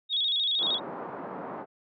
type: tone with vibrato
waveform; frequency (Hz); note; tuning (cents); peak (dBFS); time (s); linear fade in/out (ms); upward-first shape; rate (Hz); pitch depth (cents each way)
sine; 3544; A7; +12; -24; 0.09-0.8; 50; square; 13; 83
type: band-pass noise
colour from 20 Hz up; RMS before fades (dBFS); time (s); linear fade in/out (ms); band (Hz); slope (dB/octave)
white; -38; 0.58-1.66; 50; 160 to 1100; 24
effects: none